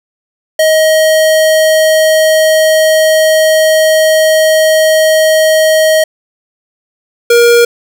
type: tone pair in turn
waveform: square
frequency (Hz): 630 / 473.3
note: D#5 / A#4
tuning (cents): +21 / +26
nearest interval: perfect fourth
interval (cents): 495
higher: first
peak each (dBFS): -6 / -4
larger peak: second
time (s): 0.59-6.04 / 7.3-7.65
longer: first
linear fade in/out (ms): 5
effects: none